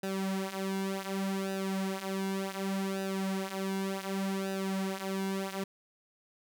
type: tone with flanger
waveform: sawtooth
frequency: 193 Hz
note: G3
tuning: 27 cents flat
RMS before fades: -34 dBFS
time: 0.03-5.64 s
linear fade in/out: 5 ms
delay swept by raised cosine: 0.91 to 6.81 ms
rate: 0.67 Hz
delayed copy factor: -0.75
effects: none